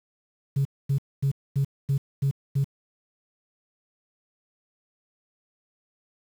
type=tone bursts; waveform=sine; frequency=138 Hz; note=C#3; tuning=7 cents flat; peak=-18 dBFS; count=7; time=0.56-2.644 s; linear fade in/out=10 ms; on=92 ms; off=240 ms; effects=tanh soft clip ceiling -18 dBFS + 8-bit